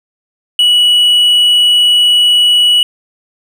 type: tone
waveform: triangle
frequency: 2936 Hz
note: F#7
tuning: 14 cents flat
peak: -4 dBFS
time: 0.59-2.83 s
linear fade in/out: 2 ms
effects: none